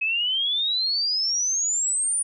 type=exponential sweep; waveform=sine; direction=up; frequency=2543 to 9570 Hz; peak=-21 dBFS; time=0.01-2.23 s; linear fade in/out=10 ms; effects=none